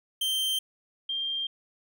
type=tone pair in turn; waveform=45% pulse / sine; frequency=3136 / 3187 Hz; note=G7 / G7; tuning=0 / +28 cents; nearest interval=unison; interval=28 cents; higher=second; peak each=-25 / -28 dBFS; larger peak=first; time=0.21-0.59 / 1.09-1.47 s; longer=neither; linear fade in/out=5 ms; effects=none